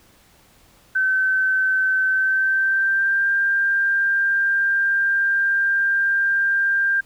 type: tone with pitch glide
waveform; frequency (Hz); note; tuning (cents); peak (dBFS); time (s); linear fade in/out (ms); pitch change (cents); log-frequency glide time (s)
sine; 1533 to 1591.7; G6 to G6; -39 to +26; -16; 0.95-7.01; 10; +65; 2.08-3.29
effects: pink hiss -54 dBFS RMS until 7.05 s